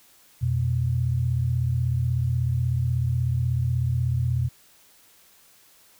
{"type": "tone pair together", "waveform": "sine", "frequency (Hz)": [87.12, 123.47], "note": ["F2", "B2"], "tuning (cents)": [-4, 0], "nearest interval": "tritone", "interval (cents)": 604, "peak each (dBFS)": [-26, -22], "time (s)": [0.41, 4.49], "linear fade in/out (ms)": 20, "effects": ["white hiss -56 dBFS RMS until 5.99 s"]}